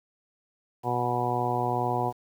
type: harmonic tone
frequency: 122.2 Hz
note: B2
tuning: 18 cents flat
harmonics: 1 / 2 / 3 / 4 / 5 / 6 / 7 / 8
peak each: -32 / -36 / -33 / -35 / -38 / -29 / -33 / -32 dBFS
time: 0.83-2.13 s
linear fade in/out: 50 ms
effects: 9-bit